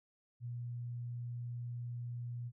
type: tone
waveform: sine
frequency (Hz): 120.4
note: B2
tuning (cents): -44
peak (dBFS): -39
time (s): 0.4-2.52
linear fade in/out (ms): 50
effects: none